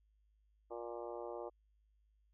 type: harmonic tone with a mistuned harmonic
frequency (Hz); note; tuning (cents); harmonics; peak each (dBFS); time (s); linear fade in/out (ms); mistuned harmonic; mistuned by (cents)
118.2; A#2; +24; 3 / 4 / 5 / 6 / 7 / 8 / 9 / 10; -48 / -47 / -48 / -54 / -52 / -57 / -57 / -59; 0.7-1.5; 20; 8; -29
effects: added 52 Hz sine -70 dBFS peak until 2.33 s